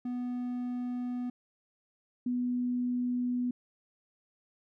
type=tone pair in turn; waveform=triangle / sine; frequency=246.6 / 246.6 Hz; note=B3 / B3; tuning=-2 / -2 cents; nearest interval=unison; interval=0 cents; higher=neither; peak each=-30 / -28 dBFS; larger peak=second; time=0.05-1.3 / 2.26-3.51 s; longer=neither; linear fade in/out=5 ms; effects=none